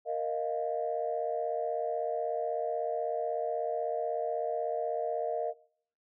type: chord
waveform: sine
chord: Bb suspended fourth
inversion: none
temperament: equal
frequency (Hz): 466.2 / 622.3 / 698.5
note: Bb4 / Eb5 / F5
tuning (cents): 0 / 0 / 0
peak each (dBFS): -34 / -33 / -34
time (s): 0.05-5.54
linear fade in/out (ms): 50
effects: noise-tail reverb RT60 0.6 s tail -22 dB re dry + tanh soft clip ceiling -20 dBFS